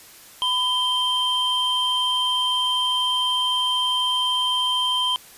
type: tone pair together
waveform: triangle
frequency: 1003 / 3142 Hz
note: B5 / G7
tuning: +26 / +3 cents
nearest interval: octave + minor sixth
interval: 1977 cents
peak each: -23 / -19 dBFS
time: 0.42-5.16 s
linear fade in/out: 0 ms
effects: white hiss -46 dBFS RMS until 5.37 s + resampled to 32000 Hz